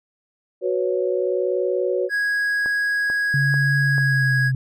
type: chord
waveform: sine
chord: F# suspended fourth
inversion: none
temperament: equal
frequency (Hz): 370 / 493.9 / 554.4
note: F#4 / B4 / C#5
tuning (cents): 0 / 0 / 0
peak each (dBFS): -22 / -24 / -24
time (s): 0.61-2.1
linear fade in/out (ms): 50
type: tone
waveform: triangle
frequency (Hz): 1656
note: G#6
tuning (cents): -5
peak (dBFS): -17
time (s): 2.09-4.52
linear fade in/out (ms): 50
type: click train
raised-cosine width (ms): 1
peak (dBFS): -20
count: 4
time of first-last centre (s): 2.66-3.982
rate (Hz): 2.27
type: tone with pitch glide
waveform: sine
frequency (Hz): 139.3 to 130.72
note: C#3 to C3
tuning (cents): +9 to -1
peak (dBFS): -18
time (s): 3.34-4.55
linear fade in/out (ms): 2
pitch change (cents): -110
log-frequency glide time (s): 3.86-4.36
effects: none